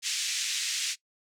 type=band-pass noise; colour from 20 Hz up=white; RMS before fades=-31 dBFS; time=0.02-0.96 s; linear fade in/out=50 ms; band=2100 to 7300 Hz; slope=24 dB/octave; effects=noise-tail reverb RT60 0.1 s tail -20 dB re dry